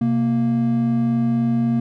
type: tone pair together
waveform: triangle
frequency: 129.23 / 232.8 Hz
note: C3 / A#3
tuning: -21 / -2 cents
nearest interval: minor seventh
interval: 1019 cents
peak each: -21 / -15 dBFS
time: 0.01-1.8 s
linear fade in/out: 5 ms
effects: none